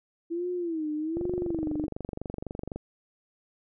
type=tone with vibrato; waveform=sine; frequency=329.6 Hz; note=E4; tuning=in tune; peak=-28 dBFS; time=0.3-1.87 s; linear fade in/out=20 ms; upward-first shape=sine; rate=1.2 Hz; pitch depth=150 cents each way
type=click train; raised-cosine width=2 ms; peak=-21 dBFS; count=39; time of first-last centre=1.17-2.76 s; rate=23.9 Hz
effects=none